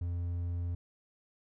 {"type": "tone", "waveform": "triangle", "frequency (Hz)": 86.9, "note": "F2", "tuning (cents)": -8, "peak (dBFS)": -30, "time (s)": [0.01, 0.75], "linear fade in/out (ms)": 5, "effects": []}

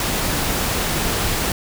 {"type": "noise", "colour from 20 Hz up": "pink", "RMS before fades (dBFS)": -21, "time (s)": [0, 1.52], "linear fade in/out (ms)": 2, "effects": []}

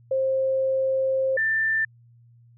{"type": "tone pair in turn", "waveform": "sine", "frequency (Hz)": [530, 1778.9], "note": ["C5", "A6"], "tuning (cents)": [22, 18], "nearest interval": "octave + major sixth", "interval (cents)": 2096, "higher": "second", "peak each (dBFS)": -20, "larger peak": "neither", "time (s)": [[0.11, 1.37], [1.37, 1.85]], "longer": "first", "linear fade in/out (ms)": 5, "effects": ["added 118 Hz sine -51 dBFS peak until 2.57 s"]}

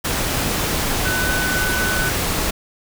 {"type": "tone in noise", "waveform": "sine", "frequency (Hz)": 1500, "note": "F#6", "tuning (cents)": 23, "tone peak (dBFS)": -21, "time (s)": [1.05, 2.1], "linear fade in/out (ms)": 10, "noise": "pink", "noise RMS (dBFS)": -21, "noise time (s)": [0.04, 2.51], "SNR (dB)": -3, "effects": []}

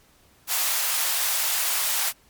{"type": "high-pass noise", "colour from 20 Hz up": "white", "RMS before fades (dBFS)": -24, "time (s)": [0.47, 2.13], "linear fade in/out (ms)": 50, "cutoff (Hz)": 630, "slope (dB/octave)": 24, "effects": ["pink hiss -58 dBFS RMS until 2.29 s", "MP3 96 kbps"]}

